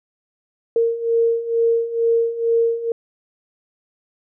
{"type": "beating tone pair", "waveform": "sine", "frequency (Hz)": [460.1, 462.3], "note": ["A#4", "A#4"], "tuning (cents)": [-23, -14], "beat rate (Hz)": 2.2, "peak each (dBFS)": [-21, -17], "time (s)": [0.76, 2.92], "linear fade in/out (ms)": 2, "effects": []}